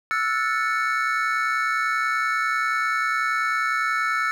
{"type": "chord", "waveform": "triangle", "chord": "F# minor seventh", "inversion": "third", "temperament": "equal with one note detuned", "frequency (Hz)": [1318.5, 1448.7, 1760, 2217], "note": ["E6", "F#6", "A6", "C#7"], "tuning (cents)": [0, -37, 0, 0], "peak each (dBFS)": [-22, -26, -26, -27], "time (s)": [0.11, 4.31], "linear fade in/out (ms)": 0, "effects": []}